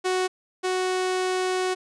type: tone pair in turn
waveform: sawtooth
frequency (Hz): 370 / 370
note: F#4 / F#4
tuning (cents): 0 / 0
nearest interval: unison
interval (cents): 0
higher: neither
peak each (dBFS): -18 / -19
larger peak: first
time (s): 0.04-0.28 / 0.63-1.75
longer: second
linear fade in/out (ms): 20
effects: resampled to 22050 Hz